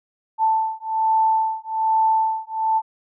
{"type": "beating tone pair", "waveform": "sine", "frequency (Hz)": [883, 884.2], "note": ["A5", "A5"], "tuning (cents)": [6, 8], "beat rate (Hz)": 1.2, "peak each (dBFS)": -20, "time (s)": [0.38, 2.82], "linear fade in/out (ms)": 50, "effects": []}